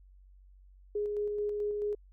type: tone with tremolo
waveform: sine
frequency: 415.3 Hz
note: G#4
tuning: in tune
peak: -29 dBFS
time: 0.95-1.95 s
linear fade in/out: 5 ms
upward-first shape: square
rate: 4.6 Hz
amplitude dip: 25%
effects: added 47 Hz sine -54 dBFS peak until 2.12 s